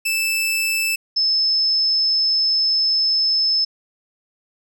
sawtooth / sine tone pair in turn, 2637 / 5235 Hz, E7 / E8, 0 / -13 cents, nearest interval octave, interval 1187 cents, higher second, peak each -15 dBFS, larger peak neither, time 0.05-0.96 / 1.16-3.65 s, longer second, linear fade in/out 10 ms, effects none

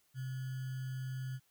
sine tone with sample-and-hold, 130 Hz, C3, 11 cents flat, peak -37 dBFS, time 0.14-1.4 s, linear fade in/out 50 ms, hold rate 1575 Hz, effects white hiss -73 dBFS RMS until 1.5 s

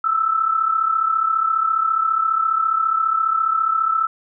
sine tone pair together, 1289 / 1323.7 Hz, E6 / E6, -39 / +7 cents, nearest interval unison, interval 46 cents, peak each -22 / -17 dBFS, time 0.04-4.07 s, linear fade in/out 5 ms, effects none

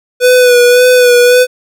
square tone with vibrato, 493.9 Hz, B4, in tune, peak -4 dBFS, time 0.2-1.47 s, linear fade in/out 50 ms, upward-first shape sine, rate 1.8 Hz, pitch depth 29 cents each way, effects none

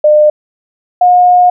sine tone pair in turn, 603 / 718.6 Hz, D5 / F5, +46 / +49 cents, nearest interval minor third, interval 303 cents, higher second, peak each -3 dBFS, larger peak neither, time 0.04-0.3 / 1.01-1.5 s, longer second, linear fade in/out 5 ms, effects none

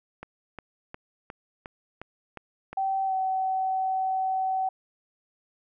click train, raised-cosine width 0.5 ms, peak -23 dBFS, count 8, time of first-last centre 0.23-2.73 s, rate 2.8 Hz
sine tone with pitch glide, 772 to 758.7 Hz, G5 to F#5, -27 to +43 cents, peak -24 dBFS, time 2.77-4.69 s, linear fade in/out 5 ms, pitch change -30 cents, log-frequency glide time 3.06-3.13 s
effects none

